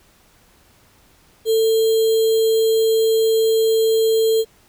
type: tone with sample-and-hold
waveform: sine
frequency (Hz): 445.6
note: A4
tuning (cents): +22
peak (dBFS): -13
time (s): 1.45-4.45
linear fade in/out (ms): 50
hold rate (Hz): 3675
effects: pink hiss -54 dBFS RMS until 4.68 s